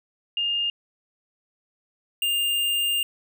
sine / square tone pair in turn, 2822 / 2806 Hz, F7 / F7, +17 / +8 cents, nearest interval unison, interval 9 cents, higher first, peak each -22 dBFS, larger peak neither, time 0.37-0.7 / 2.22-3.03 s, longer second, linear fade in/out 2 ms, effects none

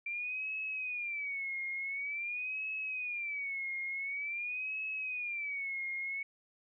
sine tone with vibrato, 2349 Hz, D7, in tune, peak -35 dBFS, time 0.06-6.23 s, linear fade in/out 5 ms, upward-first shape sine, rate 0.47 Hz, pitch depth 160 cents each way, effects none

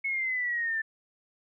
sine exponential sweep, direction down, 2200 to 1763 Hz, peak -27 dBFS, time 0.04-0.82 s, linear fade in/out 10 ms, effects none

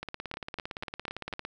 two click trains, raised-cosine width 0.3 ms, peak -20 / -19 dBFS, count 26 / 5, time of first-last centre 0.03-1.45 / 0.34-1.328 s, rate 17.6 / 4.05 Hz, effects none

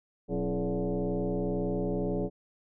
sine tone with frequency modulation, 120 Hz, B2, 49 cents flat, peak -27 dBFS, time 0.28-2.3 s, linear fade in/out 50 ms, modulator 151 Hz, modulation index 3, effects none

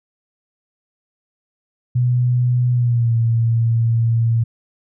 sine tone with pitch glide, 123.47 to 115.2 Hz, B2 to A#2, 0 to -20 cents, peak -13 dBFS, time 1.95-4.44 s, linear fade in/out 10 ms, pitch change -120 cents, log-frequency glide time 2.71-3.15 s, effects none

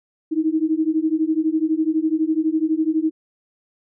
sine beating tone pair, 310.3 / 322.3 Hz, D#4 / E4, -5 / -39 cents, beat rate 12 Hz, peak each -20 dBFS, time 0.31-3.11 s, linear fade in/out 20 ms, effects none

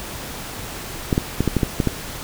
clicks, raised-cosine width 3 ms, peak -4 dBFS, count 8, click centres 1.128 / 1.179 / 1.406 / 1.477 / 1.567 / 1.632 / 1.802 / 1.873 s, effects pink hiss -32 dBFS RMS until 2.23 s

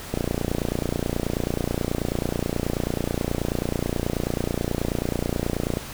click train, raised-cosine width 2 ms, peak -10 dBFS, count 166, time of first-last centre 0.14-5.771 s, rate 29.3 Hz, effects pink hiss -37 dBFS RMS until 5.93 s

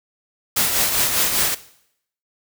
white noise with tremolo, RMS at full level -17 dBFS, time 0.56-1.55 s, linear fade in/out 10 ms, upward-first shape triangle, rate 5 Hz, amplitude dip 50%, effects noise-tail reverb RT60 0.7 s tail -17 dB re dry

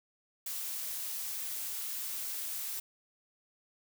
blue noise, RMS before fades -38 dBFS, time 0.46-2.8 s, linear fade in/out 5 ms, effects none

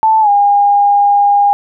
sine tone with pitch glide, 880 to 811.6 Hz, A5 to G#5, 0 to -40 cents, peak -6 dBFS, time 0.03-1.53 s, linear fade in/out 0 ms, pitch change -140 cents, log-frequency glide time 0.21-0.29 s, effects none

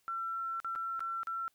sine tone with dropouts, 1349 Hz, E6, 40 cents sharp, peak -34 dBFS, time 0.08-1.48 s, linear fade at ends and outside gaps 0 ms, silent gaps 0.601-0.646 / 0.752-0.759 / 0.994-1.005 / 1.232-1.271 s, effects white hiss -74 dBFS RMS until 1.54 s

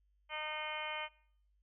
harmonic tone, 306.4 Hz, D#4, 27 cents flat, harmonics 2 / 3 / 4 / 5 / 6 / 7 / 8 / 9 / 10, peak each -47 / -45 / -47 / -50 / -52 / -44 / -46 / -55 / -46 dBFS, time 0.29-1.09 s, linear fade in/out 50 ms, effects noise-tail reverb RT60 0.6 s tail -22 dB re dry + added 50 Hz sine -70 dBFS peak until 1.62 s

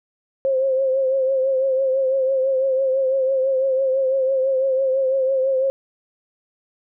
sine tone with vibrato, 530 Hz, C5, 22 cents sharp, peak -16 dBFS, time 0.45-5.7 s, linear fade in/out 0 ms, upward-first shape triangle, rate 6 Hz, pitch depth 53 cents each way, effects none

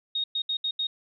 sine tone bursts at uneven times, 3729 Hz, A#7, in tune, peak -25 dBFS, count 5, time 0.15-0.24 / 0.35-0.42 / 0.49-0.57 / 0.64-0.71 / 0.79-0.87 s, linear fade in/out 5 ms, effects none

